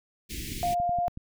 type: band-stop noise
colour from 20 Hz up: pink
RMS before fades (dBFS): -36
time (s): 0.29-0.75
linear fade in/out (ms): 20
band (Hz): 380 to 2000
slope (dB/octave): 48
type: click train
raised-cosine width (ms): 5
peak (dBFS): -26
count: 8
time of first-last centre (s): 0.52-1.174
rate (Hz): 10.7
type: tone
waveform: sine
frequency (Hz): 702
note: F5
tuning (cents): +9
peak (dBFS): -24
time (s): 0.63-1.08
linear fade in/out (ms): 0
effects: none